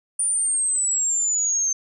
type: exponential sweep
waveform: sine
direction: down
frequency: 9397 to 6272 Hz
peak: -19 dBFS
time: 0.19-1.73 s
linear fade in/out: 5 ms
effects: none